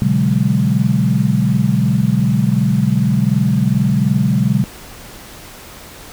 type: chord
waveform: sine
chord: G# half-diminished seventh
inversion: first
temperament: equal with one note detuned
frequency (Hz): 123.47 / 143.73 / 185 / 207.7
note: B2 / D3 / F#3 / G#3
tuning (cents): 0 / -37 / 0 / 0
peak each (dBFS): -17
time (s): 0.02-4.64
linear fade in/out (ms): 0
effects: pink hiss -36 dBFS RMS until 6.12 s